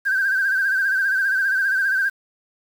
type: tone with vibrato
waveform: sine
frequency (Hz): 1568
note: G6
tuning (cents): 0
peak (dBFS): -16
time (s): 0.05-2.1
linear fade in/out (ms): 20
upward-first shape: sine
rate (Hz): 15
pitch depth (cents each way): 64
effects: tanh soft clip ceiling -13 dBFS + 7-bit